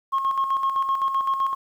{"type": "tone with tremolo", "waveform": "sine", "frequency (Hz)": 1081, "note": "C#6", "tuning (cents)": -44, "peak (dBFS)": -17, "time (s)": [0.12, 1.55], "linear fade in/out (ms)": 20, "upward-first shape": "square", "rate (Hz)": 7.8, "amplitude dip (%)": 55, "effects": ["tanh soft clip ceiling -16 dBFS", "9-bit"]}